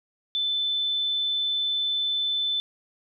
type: tone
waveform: sine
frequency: 3520 Hz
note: A7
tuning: in tune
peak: -23 dBFS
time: 0.35-2.6 s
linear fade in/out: 0 ms
effects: none